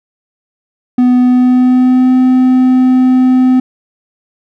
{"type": "tone with pitch glide", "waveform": "triangle", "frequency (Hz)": [248.9, 255.7], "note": ["B3", "C4"], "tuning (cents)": [14, -40], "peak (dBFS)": -3, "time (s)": [0.98, 3.6], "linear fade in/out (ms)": 5, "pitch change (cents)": 46, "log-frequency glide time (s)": [1.19, 2.13], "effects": []}